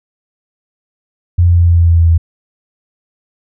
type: tone with pitch steps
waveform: sine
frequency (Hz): 87.31 / 86.66 / 86.01 / 85.37 / 84.73 / 84.09 / 83.46 / 82.84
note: F2 / F2 / F2 / F2 / E2 / E2 / E2 / E2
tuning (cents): 0 / -13 / -26 / -39 / +48 / +35 / +22 / +9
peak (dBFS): -5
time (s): 1.38-2.18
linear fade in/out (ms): 10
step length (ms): 100
effects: none